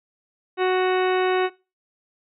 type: harmonic tone with a mistuned harmonic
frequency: 370 Hz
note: F#4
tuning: in tune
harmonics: 1 / 2 / 3 / 4 / 5 / 6 / 7 / 8 / 10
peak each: -19 / -25 / -29 / -31 / -33 / -35 / -36 / -37 / -39 dBFS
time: 0.57-1.5 s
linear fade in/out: 50 ms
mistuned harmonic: 10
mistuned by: +29 cents
effects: noise-tail reverb RT60 0.3 s tail -22 dB re dry